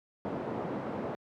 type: band-pass noise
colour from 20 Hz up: pink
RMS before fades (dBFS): -36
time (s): 0.25-1.15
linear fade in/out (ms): 0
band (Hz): 190 to 810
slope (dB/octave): 12
effects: high-pass 80 Hz 12 dB/octave